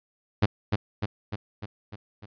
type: tone with echo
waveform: sawtooth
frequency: 103.9 Hz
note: G#2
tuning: 1 cent sharp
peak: -13 dBFS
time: 0.42-0.46 s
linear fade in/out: 10 ms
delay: 300 ms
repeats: 6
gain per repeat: -4 dB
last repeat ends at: 2.26 s
effects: resampled to 11025 Hz